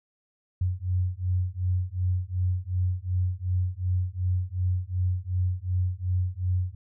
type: beating tone pair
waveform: sine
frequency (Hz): 89.9 / 92.6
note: F#2 / F#2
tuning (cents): -49 / +2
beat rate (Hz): 2.7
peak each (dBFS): -27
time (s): 0.61-6.75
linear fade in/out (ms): 5
effects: none